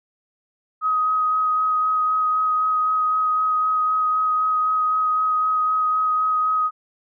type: tone with vibrato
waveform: sine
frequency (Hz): 1260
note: D#6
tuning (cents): +21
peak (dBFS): -17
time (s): 0.81-6.71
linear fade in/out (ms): 50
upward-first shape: sine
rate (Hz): 3.9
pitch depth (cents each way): 11
effects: none